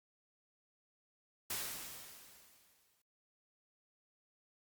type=noise with exponential decay; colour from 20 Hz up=white; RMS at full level=-38 dBFS; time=1.5-3.02 s; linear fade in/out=5 ms; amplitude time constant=330 ms; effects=noise-tail reverb RT60 0.3 s tail -25 dB re dry + Opus 48 kbps